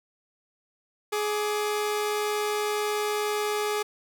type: tone pair together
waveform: sawtooth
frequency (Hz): 419.4 / 1176.3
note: G#4 / D6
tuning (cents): +17 / +2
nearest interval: octave + tritone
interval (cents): 1785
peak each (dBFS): -22 / -31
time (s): 1.12-3.83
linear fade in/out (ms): 10
effects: none